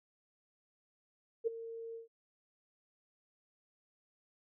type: tone with ADSR envelope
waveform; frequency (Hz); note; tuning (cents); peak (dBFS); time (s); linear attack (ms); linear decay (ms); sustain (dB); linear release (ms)
sine; 456.9; A#4; -35; -27; 1.44-2.08; 31; 13; -15; 130
effects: none